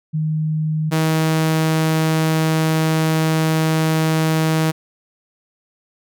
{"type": "tone pair in turn", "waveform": ["sine", "sawtooth"], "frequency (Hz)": [155.7, 158.97], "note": ["D#3", "D#3"], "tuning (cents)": [2, 38], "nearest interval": "unison", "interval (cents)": 36, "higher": "second", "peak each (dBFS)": [-17, -11], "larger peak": "second", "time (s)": [[0.13, 0.91], [0.91, 4.72]], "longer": "second", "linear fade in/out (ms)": 20, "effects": []}